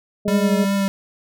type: harmonic tone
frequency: 207.7 Hz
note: G#3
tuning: in tune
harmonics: 1 / 2 / 3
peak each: -21 / -24 / -26 dBFS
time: 0.25-0.65 s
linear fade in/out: 10 ms
type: tone with vibrato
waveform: square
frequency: 196 Hz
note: G3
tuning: in tune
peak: -18 dBFS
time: 0.28-0.88 s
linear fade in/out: 0 ms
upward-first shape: triangle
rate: 2.7 Hz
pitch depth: 25 cents each way
effects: none